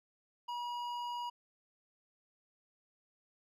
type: tone with hard clipping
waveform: triangle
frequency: 963 Hz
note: B5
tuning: 44 cents flat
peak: -39 dBFS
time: 0.48-1.3 s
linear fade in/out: 10 ms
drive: 13 dB
effects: none